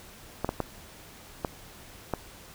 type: clicks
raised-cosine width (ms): 1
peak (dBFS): -13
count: 5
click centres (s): 0.446 / 0.491 / 0.603 / 1.448 / 2.137
effects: pink hiss -49 dBFS RMS until 2.54 s